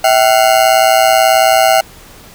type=ring-modulated tone; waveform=40% pulse; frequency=709 Hz; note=F5; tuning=26 cents sharp; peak=-3 dBFS; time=0.04-1.81 s; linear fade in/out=5 ms; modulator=59.2 Hz; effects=pink hiss -38 dBFS RMS until 2.34 s